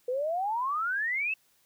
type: exponential sweep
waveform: sine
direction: up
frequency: 482.4 to 2685 Hz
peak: -27 dBFS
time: 0.08-1.34 s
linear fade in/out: 5 ms
effects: white hiss -67 dBFS RMS until 1.65 s